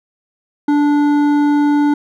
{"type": "tone with hard clipping", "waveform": "triangle", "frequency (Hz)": 292, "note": "D4", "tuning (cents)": -10, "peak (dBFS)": -12, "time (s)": [0.68, 1.94], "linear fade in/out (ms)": 5, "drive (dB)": 13, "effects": []}